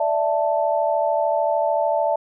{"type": "chord", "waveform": "sine", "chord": "D suspended second", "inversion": "none", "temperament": "just", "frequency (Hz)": [587.3, 660.7, 881], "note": ["D5", "E5", "A5"], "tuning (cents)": [0, 4, 2], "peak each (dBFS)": [-22, -21, -23], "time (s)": [0, 2.16], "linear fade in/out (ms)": 5, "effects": []}